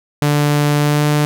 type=tone with pitch glide; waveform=sawtooth; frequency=146.83 to 148.62 Hz; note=D3 to D3; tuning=0 to +21 cents; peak=-8 dBFS; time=0.22-1.25 s; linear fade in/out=0 ms; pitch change=+21 cents; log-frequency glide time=0.79-1.05 s; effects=none